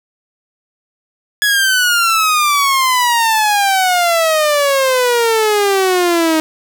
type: exponential sweep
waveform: sawtooth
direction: down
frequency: 1691 to 312.8 Hz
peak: -7 dBFS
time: 1.42-6.4 s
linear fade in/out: 0 ms
effects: none

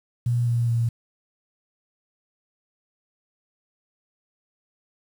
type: tone with pitch steps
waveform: sine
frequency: 120 / 118.35 / 116.72 Hz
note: B2 / A#2 / A#2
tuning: -49 / +27 / +3 cents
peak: -19 dBFS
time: 0.26-0.89 s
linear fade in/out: 5 ms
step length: 210 ms
effects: 8-bit

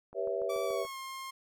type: click train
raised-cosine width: 1 ms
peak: -36 dBFS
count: 6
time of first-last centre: 0.13-0.85 s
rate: 6.94 Hz
type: chord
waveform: sine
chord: C# half-diminished seventh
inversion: second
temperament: equal with one note detuned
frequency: 392 / 483.4 / 554.4 / 659.3 Hz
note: G4 / B4 / C#5 / E5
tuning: 0 / -37 / 0 / 0 cents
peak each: -36 dBFS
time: 0.14-0.87 s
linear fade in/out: 50 ms
type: tone with pitch glide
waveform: sawtooth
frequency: 1155 to 1065.3 Hz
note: D6 to C6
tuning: -29 to +31 cents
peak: -36 dBFS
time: 0.49-1.31 s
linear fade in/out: 10 ms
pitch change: -140 cents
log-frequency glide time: 0.65-0.97 s
effects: none

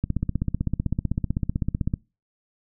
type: click train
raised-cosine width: 5 ms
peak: -11 dBFS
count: 31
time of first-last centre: 0.04-1.939 s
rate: 15.8 Hz
effects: noise-tail reverb RT60 0.3 s tail -25 dB re dry

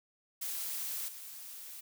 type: noise with level steps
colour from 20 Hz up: blue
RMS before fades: -38 / -47 dBFS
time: 0.41-1.81 s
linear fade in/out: 10 ms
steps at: 1.08 s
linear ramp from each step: 5 ms
effects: none

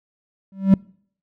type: tone with exponential growth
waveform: triangle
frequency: 193.4 Hz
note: G3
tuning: 23 cents flat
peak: -4 dBFS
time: 0.52-0.74 s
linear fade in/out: 2 ms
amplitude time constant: 47 ms
effects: noise-tail reverb RT60 0.6 s tail -26 dB re dry

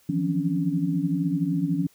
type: tone cluster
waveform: sine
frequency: 158.8 / 172.3 / 182.7 / 263.2 / 281.9 Hz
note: D#3 / F3 / F#3 / C4 / C#4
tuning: +36 / -23 / -22 / +10 / +29 cents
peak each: -29 / -26 / -33 / -34 / -26 dBFS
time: 0.09-1.87 s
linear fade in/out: 5 ms
effects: white hiss -60 dBFS RMS until 1.94 s

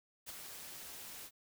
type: noise with ADSR envelope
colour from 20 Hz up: white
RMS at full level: -44 dBFS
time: 0.26-1.31 s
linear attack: 31 ms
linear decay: 23 ms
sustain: -5 dB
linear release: 62 ms
effects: none

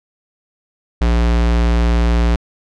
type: tone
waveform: square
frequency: 58.27 Hz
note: A#1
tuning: in tune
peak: -12 dBFS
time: 1.01-2.36 s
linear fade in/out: 5 ms
effects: low-pass 5000 Hz 12 dB/octave

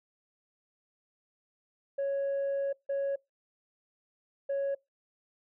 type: tone bursts at uneven times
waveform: sine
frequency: 554.4 Hz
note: C#5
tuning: in tune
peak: -26 dBFS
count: 3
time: 1.98-2.73 / 2.89-3.16 / 4.49-4.75 s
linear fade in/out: 10 ms
effects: noise-tail reverb RT60 0.2 s tail -24 dB re dry + tanh soft clip ceiling -27 dBFS

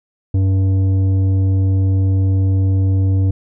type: tone with tanh clipping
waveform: sine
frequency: 95.7 Hz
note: G2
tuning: 41 cents flat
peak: -13 dBFS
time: 0.34-3.31 s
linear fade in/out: 5 ms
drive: 9 dB
effects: none

